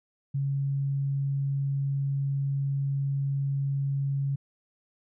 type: tone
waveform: sine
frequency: 138.59 Hz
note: C#3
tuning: in tune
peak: -25 dBFS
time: 0.34-4.36 s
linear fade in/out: 10 ms
effects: none